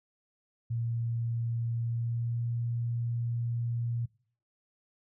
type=tone with pitch glide; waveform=sine; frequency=116.54 to 118.03 Hz; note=A#2 to A#2; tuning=0 to +22 cents; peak=-29 dBFS; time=0.7-4.06 s; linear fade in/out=10 ms; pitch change=+22 cents; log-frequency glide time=1.82-2.44 s; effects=noise-tail reverb RT60 0.5 s tail -23 dB re dry